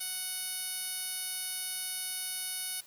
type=tone with band-pass filter; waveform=10% pulse; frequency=740 Hz; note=F#5; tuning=in tune; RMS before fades=-37 dBFS; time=0-2.81 s; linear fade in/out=10 ms; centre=10000 Hz; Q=1.5; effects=white hiss -57 dBFS RMS until 2.86 s